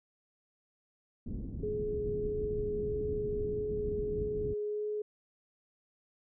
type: low-pass noise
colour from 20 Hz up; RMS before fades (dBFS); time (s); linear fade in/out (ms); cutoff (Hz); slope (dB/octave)
pink; -39; 1.26-4.54; 5; 310; 24
type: tone with vibrato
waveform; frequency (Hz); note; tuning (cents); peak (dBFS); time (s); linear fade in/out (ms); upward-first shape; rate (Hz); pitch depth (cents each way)
sine; 420; G#4; +19; -32; 1.63-5.02; 5; sine; 1.6; 8
effects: none